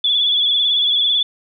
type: tone with vibrato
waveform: sine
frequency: 3419 Hz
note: G#7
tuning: 50 cents sharp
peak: -13 dBFS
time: 0.04-1.23 s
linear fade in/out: 5 ms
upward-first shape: sine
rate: 18 Hz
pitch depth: 47 cents each way
effects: none